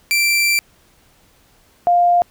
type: tone pair in turn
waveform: sawtooth / sine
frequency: 2349 / 701.6 Hz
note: D7 / F5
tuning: 0 / +8 cents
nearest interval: octave + major sixth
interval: 2092 cents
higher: first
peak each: -10 dBFS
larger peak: neither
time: 0.11-0.59 / 1.87-2.22 s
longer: first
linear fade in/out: 0 ms
effects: pink hiss -54 dBFS RMS until 2.3 s